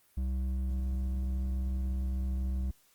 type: tone with hard clipping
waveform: sine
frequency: 64.8 Hz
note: C2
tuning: 16 cents flat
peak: -31 dBFS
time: 0.17-2.71 s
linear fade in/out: 5 ms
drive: 7 dB
effects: white hiss -66 dBFS RMS until 2.94 s + Opus 32 kbps